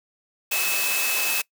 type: tone in noise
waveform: sine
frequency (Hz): 2595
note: E7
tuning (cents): -28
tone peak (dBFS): -26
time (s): 0.51-1.42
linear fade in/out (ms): 10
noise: white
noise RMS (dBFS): -25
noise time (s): 0.51-1.42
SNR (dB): -4
effects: noise-tail reverb RT60 0.1 s tail -22 dB re dry + high-pass 400 Hz 12 dB/octave